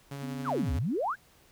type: tone with tremolo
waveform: sawtooth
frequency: 139.9 Hz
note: C#3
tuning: 16 cents sharp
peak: -32 dBFS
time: 0.11-0.79 s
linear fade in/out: 5 ms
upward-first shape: triangle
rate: 11 Hz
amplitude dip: 25%
type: tone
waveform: sine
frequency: 254.2 Hz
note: C4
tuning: 50 cents flat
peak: -36 dBFS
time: 0.22-0.79 s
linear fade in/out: 10 ms
type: exponential two-way sweep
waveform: sine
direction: down then up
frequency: 1736 to 63 to 1736 Hz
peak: -27 dBFS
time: 0.44-1.16 s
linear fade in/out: 50 ms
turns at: 0.73 s
effects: pink hiss -61 dBFS RMS until 1.51 s